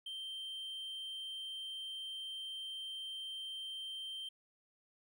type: tone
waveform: triangle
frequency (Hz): 3136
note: G7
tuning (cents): 0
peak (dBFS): -40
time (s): 0.06-4.29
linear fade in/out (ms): 5
effects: none